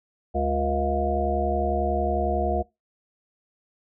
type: harmonic tone with a mistuned harmonic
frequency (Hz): 71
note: C#2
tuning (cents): +42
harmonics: 1 / 3 / 5 / 7 / 9 / 10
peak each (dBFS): -27 / -32 / -30 / -31 / -29 / -27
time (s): 0.34-2.63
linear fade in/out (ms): 20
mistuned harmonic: 7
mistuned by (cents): -79
effects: noise-tail reverb RT60 0.2 s tail -22 dB re dry